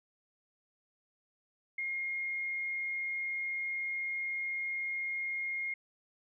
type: tone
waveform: sine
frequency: 2138 Hz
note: C7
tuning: 37 cents sharp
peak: -33 dBFS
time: 1.78-5.74 s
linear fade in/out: 5 ms
effects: none